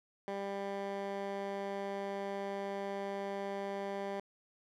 15% pulse tone with band-pass filter, 198.2 Hz, G3, 19 cents sharp, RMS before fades -39 dBFS, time 0.28-4.2 s, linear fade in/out 0 ms, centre 710 Hz, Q 0.57, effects none

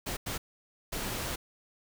pink noise bursts at uneven times, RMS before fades -35 dBFS, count 3, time 0.06-0.17 / 0.26-0.38 / 0.92-1.36 s, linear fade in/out 10 ms, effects none

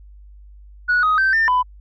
sine tone with pitch steps, 1464 / 1255 / 1553 / 1798 / 1000 Hz, F#6 / D#6 / G6 / A6 / B5, -19 / +15 / -17 / +37 / +21 cents, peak -12 dBFS, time 0.88-1.63 s, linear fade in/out 20 ms, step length 150 ms, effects tanh soft clip ceiling -11 dBFS + added 50 Hz sine -40 dBFS peak until 1.8 s

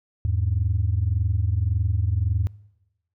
sine tone pair together, 82.05 / 103.83 Hz, E2 / G#2, -8 / 0 cents, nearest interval major third, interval 408 cents, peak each -22 dBFS, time 0.25-2.47 s, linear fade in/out 0 ms, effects noise-tail reverb RT60 1.0 s tail -24 dB re dry + tanh soft clip ceiling -13 dBFS

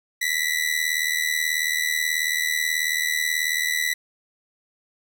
sawtooth ring-modulated tone, 1973 Hz, B6, 2 cents flat, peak -15 dBFS, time 0.21-3.94 s, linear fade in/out 10 ms, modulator 39.2 Hz, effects none

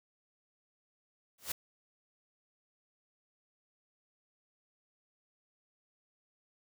white noise with exponential growth, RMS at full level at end -31 dBFS, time 1.38-1.52 s, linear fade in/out 5 ms, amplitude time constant 30 ms, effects none

